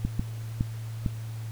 clicks, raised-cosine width 5 ms, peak -13 dBFS, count 4, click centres 0.05 / 0.195 / 0.609 / 1.062 s, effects added 112 Hz sine -33 dBFS peak until 1.51 s + pink hiss -50 dBFS RMS until 1.51 s

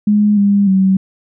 sine tone with pitch steps, 208.5 / 201.3 / 190.8 Hz, G#3 / G3 / G3, +7 / +46 / -47 cents, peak -8 dBFS, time 0.07-0.97 s, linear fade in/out 5 ms, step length 300 ms, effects none

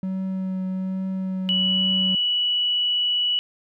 triangle tone with vibrato, 188.3 Hz, F#3, 31 cents sharp, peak -22 dBFS, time 0.03-2.15 s, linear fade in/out 2 ms, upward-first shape triangle, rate 1.2 Hz, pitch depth 14 cents each way
sine tone, 2945 Hz, F#7, 9 cents flat, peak -19 dBFS, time 1.49-3.39 s, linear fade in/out 0 ms
effects none

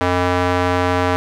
square tone with band-pass filter, 89.6 Hz, F2, 45 cents sharp, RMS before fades -17 dBFS, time 0.01-1.16 s, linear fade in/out 0 ms, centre 980 Hz, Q 0.7, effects none

